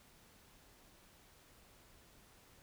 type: silence
effects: pink hiss -64 dBFS RMS until 2.62 s